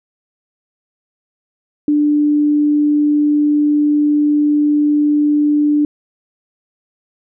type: tone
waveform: sine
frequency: 295.8 Hz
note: D4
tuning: 13 cents sharp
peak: -10 dBFS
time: 1.88-5.85 s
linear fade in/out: 2 ms
effects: none